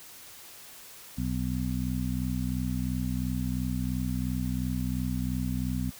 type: harmonic tone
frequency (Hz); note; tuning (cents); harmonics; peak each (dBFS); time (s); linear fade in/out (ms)
62.9; B1; +32; 1 / 2 / 3 / 4; -33 / -33 / -33 / -33; 1.17-5.91; 20
effects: white hiss -48 dBFS RMS until 5.99 s